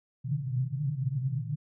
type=band-pass noise; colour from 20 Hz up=white; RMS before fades=-31 dBFS; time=0.24-1.56 s; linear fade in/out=10 ms; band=120 to 150 Hz; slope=96 dB/octave; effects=none